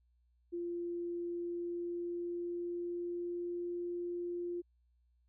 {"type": "tone with pitch glide", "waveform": "sine", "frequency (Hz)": [345.9, 349.5], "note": ["F4", "F4"], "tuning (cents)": [-17, 1], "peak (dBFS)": -36, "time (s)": [0.52, 4.62], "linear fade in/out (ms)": 20, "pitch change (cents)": 18, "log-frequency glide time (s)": [1.27, 3.74], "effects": ["added 60 Hz sine -69 dBFS peak until 5.28 s"]}